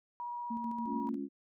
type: tone with vibrato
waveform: sine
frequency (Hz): 960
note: B5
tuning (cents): -49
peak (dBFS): -37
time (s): 0.2-1.09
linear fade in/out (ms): 0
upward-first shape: triangle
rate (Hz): 16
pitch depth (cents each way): 10
type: tone with tremolo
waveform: sine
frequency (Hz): 229.8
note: A#3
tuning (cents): -25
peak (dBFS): -35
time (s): 0.5-1.18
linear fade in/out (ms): 10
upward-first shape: square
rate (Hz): 7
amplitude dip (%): 45
type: chord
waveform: sine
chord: Db major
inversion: second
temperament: equal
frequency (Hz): 207.7 / 277.2 / 349.2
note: Ab3 / Db4 / F4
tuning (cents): 0 / 0 / 0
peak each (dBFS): -42 / -37 / -43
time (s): 0.85-1.29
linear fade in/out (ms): 50
effects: none